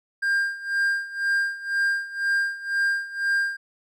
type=tone with tremolo; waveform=triangle; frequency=1600 Hz; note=G6; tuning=35 cents sharp; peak=-17 dBFS; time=0.22-3.57 s; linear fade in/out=10 ms; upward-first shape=sine; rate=2 Hz; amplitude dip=85%; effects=none